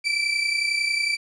30% pulse tone pair together, 2318 / 2349 Hz, D7 / D7, -23 / 0 cents, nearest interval unison, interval 23 cents, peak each -21 / -23 dBFS, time 0.04-1.17 s, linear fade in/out 20 ms, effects resampled to 22050 Hz + 9-bit

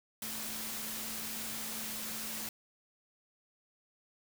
sine tone in noise, 220 Hz, A3, in tune, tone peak -49 dBFS, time 0.22-2.49 s, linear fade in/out 2 ms, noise white, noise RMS -40 dBFS, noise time 0.22-2.49 s, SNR -12 dB, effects none

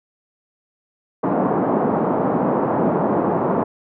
pink band-pass noise, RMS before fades -19 dBFS, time 1.23-3.64 s, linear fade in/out 10 ms, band 170 to 1000 Hz, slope 24 dB/octave, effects none

